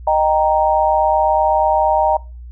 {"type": "chord", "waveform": "sine", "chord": "Eb major", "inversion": "none", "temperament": "equal with one note detuned", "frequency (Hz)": [619.4, 784, 932.3], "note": ["Eb5", "G5", "Bb5"], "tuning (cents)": [-8, 0, 0], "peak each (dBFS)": -16, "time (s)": [0.07, 2.17], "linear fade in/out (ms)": 5, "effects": ["noise-tail reverb RT60 0.3 s tail -22 dB re dry", "added 60 Hz sine -31 dBFS peak until 2.51 s"]}